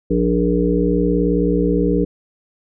harmonic tone, 59 Hz, A#1, 22 cents sharp, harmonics 1 / 3 / 5 / 7 / 8, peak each -22 / -19 / -19 / -21 / -21 dBFS, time 0.1-2.05 s, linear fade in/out 10 ms, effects none

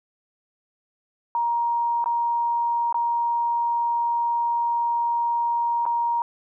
sine tone with dropouts, 941 Hz, A#5, 16 cents sharp, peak -20 dBFS, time 1.35-6.22 s, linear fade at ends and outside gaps 1 ms, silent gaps 2.042-2.059 / 2.926-2.944 / 5.854-5.863 s, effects none

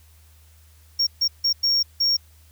triangle tone bursts at uneven times, 5540 Hz, F8, 15 cents flat, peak -16 dBFS, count 5, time 0.99-1.07 / 1.21-1.28 / 1.44-1.53 / 1.63-1.83 / 2-2.17 s, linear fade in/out 10 ms, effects added 78 Hz sine -50 dBFS peak until 2.51 s + white hiss -58 dBFS RMS until 2.51 s

